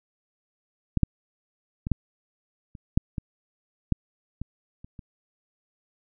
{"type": "clicks", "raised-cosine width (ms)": 5, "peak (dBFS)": [-9, -6, -18, -9, -29, -6, -17, -8, -20, -30, -28], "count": 11, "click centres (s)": [0.973, 1.033, 1.869, 1.917, 2.752, 2.975, 3.182, 3.923, 4.416, 4.845, 4.992], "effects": []}